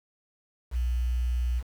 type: tone with quantisation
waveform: sine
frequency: 60.8 Hz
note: B1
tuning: 26 cents flat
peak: -24 dBFS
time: 0.71-1.63 s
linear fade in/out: 50 ms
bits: 8
effects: none